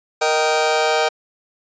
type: chord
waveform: sawtooth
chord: Eb major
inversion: second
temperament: just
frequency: 466.7 / 622.3 / 777.8 Hz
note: Bb4 / Eb5 / G5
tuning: +2 / 0 / -14 cents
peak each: -16 dBFS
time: 0.21-1.09 s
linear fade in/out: 10 ms
effects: resampled to 16000 Hz